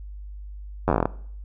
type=slowing click train; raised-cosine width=1 ms; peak=-6 dBFS; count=11; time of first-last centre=0.88-1.055 s; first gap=10 ms; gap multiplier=1.12; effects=noise-tail reverb RT60 0.6 s tail -20 dB re dry + added 50 Hz sine -35 dBFS peak until 1.44 s